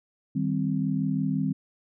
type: chord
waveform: sine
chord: C minor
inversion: first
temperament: equal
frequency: 155.56 / 196 / 261.6 Hz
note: Eb3 / G3 / C4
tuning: 0 / 0 / 0 cents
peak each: -28 dBFS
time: 0.35-1.53 s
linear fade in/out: 10 ms
effects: none